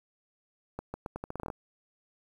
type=accelerating click train; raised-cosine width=1 ms; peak=-22 dBFS; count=12; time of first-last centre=0.79-1.502 s; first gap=150 ms; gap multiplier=0.81; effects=9-bit